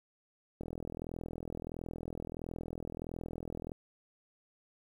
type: click train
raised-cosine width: 2 ms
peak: -27 dBFS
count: 130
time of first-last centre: 0.61-3.718 s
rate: 41.5 Hz
effects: 10-bit